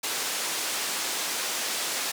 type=band-pass noise; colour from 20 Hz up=white; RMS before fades=-30 dBFS; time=0.03-2.12 s; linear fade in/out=10 ms; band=300 to 8400 Hz; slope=12 dB/octave; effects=none